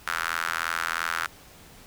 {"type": "tone with high-pass filter", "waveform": "sawtooth", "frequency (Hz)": 82.9, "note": "E2", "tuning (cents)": 10, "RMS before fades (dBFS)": -29, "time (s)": [0.07, 1.27], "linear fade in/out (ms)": 5, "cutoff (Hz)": 1400, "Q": 3.8, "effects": ["pink hiss -50 dBFS RMS until 1.86 s"]}